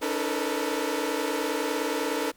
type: tone cluster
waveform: sawtooth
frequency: 284.6 / 314.5 / 438.4 / 457.8 / 494.8 Hz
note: C#4 / D#4 / A4 / A#4 / B4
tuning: +46 / +19 / -6 / -31 / +3 cents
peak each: -29 dBFS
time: 0.01-2.32 s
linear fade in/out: 20 ms
effects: pink hiss -60 dBFS RMS until 2.36 s